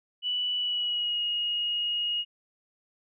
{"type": "tone with pitch glide", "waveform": "sine", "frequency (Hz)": [2960, 2876], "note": ["F#7", "F#7"], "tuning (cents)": [0, -50], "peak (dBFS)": -26, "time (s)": [0.22, 2.25], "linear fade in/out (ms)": 50, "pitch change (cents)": -50, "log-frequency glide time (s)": [0.57, 1.22], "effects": []}